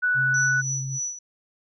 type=tone; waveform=sine; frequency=1480 Hz; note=F#6; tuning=in tune; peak=-19 dBFS; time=0.02-0.62 s; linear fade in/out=20 ms
type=tone with vibrato; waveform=sine; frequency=133.2 Hz; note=C3; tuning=31 cents sharp; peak=-28 dBFS; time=0.14-1 s; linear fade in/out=50 ms; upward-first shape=square; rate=16 Hz; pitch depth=12 cents each way
type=tone with tremolo; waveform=sine; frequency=5920 Hz; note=F#8; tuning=in tune; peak=-25 dBFS; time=0.34-1.19 s; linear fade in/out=5 ms; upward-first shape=sine; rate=3.3 Hz; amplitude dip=75%
effects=none